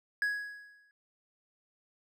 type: tone with exponential decay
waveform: triangle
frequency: 1667 Hz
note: G#6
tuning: 6 cents sharp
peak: -24 dBFS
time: 0.22-0.91 s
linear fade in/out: 1 ms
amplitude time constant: 150 ms
effects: none